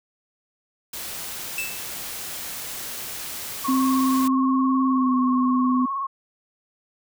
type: noise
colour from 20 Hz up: white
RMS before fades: -33 dBFS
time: 0.93-4.28 s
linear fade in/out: 5 ms
type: tone with exponential decay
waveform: 45% pulse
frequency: 2637 Hz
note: E7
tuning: in tune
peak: -23 dBFS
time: 1.58-1.94 s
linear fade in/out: 2 ms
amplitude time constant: 77 ms
type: tone with vibrato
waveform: sine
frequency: 1093 Hz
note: C#6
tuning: 25 cents flat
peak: -24 dBFS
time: 3.64-6.07 s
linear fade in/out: 10 ms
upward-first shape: sine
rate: 19 Hz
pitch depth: 48 cents each way
type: tone with pitch glide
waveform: sine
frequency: 262.1 to 253.3 Hz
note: C4 to B3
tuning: +3 to +44 cents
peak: -18 dBFS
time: 3.68-5.86 s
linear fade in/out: 10 ms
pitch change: -59 cents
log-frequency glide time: 4.86-5.16 s
effects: none